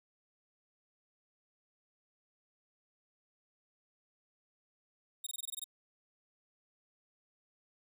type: tone bursts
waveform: 10% pulse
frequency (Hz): 3729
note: A#7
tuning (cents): 0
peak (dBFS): -30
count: 9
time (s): 5.24-5.642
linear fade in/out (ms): 5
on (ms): 26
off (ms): 21
effects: none